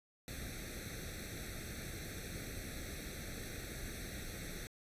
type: noise with comb filter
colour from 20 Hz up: pink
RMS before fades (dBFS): -45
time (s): 0.28-4.67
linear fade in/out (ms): 0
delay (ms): 0.5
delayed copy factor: +0.95
effects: resampled to 32000 Hz